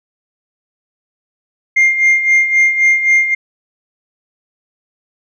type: tone with tremolo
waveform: sine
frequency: 2112 Hz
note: C7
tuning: 16 cents sharp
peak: -4 dBFS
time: 1.76-3.35 s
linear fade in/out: 10 ms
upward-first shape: sine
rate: 3.8 Hz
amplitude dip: 70%
effects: tanh soft clip ceiling -5 dBFS